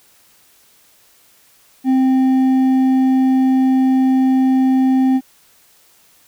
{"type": "tone with hard clipping", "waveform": "triangle", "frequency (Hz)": 261.6, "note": "C4", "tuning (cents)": 0, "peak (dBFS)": -12, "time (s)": [1.84, 5.21], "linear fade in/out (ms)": 50, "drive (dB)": 8, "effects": ["white hiss -52 dBFS RMS until 6.27 s"]}